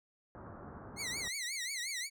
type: low-pass noise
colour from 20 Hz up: pink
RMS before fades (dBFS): -48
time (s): 0.35-1.28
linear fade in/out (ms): 0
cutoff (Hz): 1500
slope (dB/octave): 48
type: tone with vibrato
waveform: 15% pulse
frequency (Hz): 2068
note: C7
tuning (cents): -21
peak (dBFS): -30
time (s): 0.96-2.1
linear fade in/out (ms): 50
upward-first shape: triangle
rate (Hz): 5.6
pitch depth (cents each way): 190
effects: high-pass 60 Hz 12 dB/octave